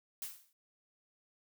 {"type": "noise with exponential decay", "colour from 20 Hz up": "blue", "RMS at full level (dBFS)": -38, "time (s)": [0.22, 0.53], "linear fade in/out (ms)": 2, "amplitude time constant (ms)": 66, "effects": []}